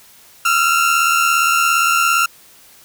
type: tone pair together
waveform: 30% pulse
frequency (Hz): 1302 / 1379.4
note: E6 / F6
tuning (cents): -22 / -22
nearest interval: minor second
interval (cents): 100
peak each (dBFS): -16 / -11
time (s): 0.45-2.26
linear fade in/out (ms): 5
effects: white hiss -46 dBFS RMS until 2.84 s

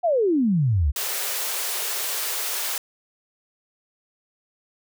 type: exponential sweep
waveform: sine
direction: down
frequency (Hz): 740 to 63.7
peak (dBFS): -17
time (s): 0.03-0.92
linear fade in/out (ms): 20
type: high-pass noise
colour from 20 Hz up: white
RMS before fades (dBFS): -27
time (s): 0.96-2.78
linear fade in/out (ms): 2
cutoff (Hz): 370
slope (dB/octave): 96
effects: none

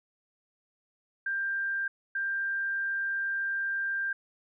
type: tone bursts at uneven times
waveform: sine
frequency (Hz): 1587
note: G6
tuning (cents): +21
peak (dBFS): -28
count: 2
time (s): 1.26-1.88 / 2.15-4.13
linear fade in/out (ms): 5
effects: none

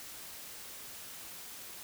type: silence
effects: white hiss -47 dBFS RMS until 1.83 s

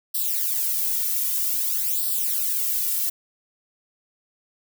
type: noise with flanger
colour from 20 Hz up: violet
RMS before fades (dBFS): -24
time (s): 0.14-3.1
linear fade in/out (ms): 10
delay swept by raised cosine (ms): 0.22 to 2.22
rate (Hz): 0.52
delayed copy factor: +1
effects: none

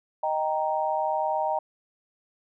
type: chord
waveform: sine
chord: Eb major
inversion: none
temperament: equal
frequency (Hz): 622.3 / 784 / 932.3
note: Eb5 / G5 / Bb5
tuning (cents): 0 / 0 / 0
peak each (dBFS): -28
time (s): 0.23-1.59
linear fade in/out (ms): 5
effects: none

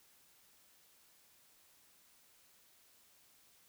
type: silence
effects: white hiss -67 dBFS RMS until 3.68 s

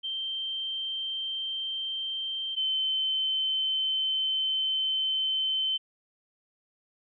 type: tone pair in turn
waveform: sine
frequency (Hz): 3136 / 3077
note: G7 / G7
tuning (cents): 0 / -33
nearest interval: unison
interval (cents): 33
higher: first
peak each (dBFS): -30 / -25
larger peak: second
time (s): 0.03-2.56 / 2.56-5.78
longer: second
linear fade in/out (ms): 20
effects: none

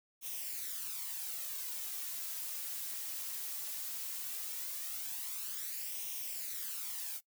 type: noise with flanger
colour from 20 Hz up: blue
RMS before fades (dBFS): -41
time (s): 0.21-7.21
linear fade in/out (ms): 50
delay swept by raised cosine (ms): 0.33 to 3.73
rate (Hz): 0.17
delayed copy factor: +0.6
effects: noise-tail reverb RT60 0.1 s tail -20 dB re dry

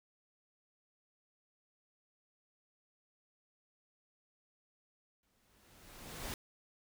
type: noise with exponential growth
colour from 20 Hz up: pink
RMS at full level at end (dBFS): -40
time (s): 5.23-6.34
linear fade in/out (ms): 1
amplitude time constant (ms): 240
effects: none

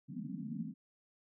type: band-pass noise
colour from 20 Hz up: white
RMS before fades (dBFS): -42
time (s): 0.08-0.74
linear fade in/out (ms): 20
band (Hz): 150 to 270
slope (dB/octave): 96
effects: none

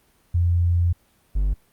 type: tone pair in turn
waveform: sine / triangle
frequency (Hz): 86.6 / 49.04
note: F2 / G1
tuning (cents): -14 / +1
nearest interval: minor seventh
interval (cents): 985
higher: first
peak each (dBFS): -16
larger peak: neither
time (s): 0.34-0.93 / 1.35-1.54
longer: first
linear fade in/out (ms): 10
effects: pink hiss -61 dBFS RMS until 1.72 s + Opus 32 kbps

